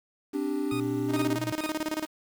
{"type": "chord", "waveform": "triangle", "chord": "C suspended second", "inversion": "none", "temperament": "equal", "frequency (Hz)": [261.6, 293.7, 392], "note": ["C4", "D4", "G4"], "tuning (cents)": [0, 0, 0], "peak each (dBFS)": [-32, -27, -31], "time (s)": [0.33, 1.37], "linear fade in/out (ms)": 20}
{"type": "tone bursts", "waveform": "20% pulse", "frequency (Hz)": 1239, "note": "D#6", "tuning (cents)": -8, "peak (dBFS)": -31, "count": 3, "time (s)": [0.71, 1.7], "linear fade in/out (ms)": 2, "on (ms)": 90, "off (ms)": 360}
{"type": "tone with vibrato", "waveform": "triangle", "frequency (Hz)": 120.3, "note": "B2", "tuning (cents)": -45, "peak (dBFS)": -32, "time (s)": [0.72, 1.52], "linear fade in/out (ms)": 0, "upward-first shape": "sine", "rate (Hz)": 6.2, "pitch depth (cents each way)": 13}
{"type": "tone with tremolo", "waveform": "sawtooth", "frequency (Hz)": 310.9, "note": "D#4", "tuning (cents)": -1, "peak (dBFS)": -23, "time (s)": [1.08, 2.08], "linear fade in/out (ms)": 50, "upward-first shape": "square", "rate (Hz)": 18, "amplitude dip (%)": 80}
{"effects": ["8-bit"]}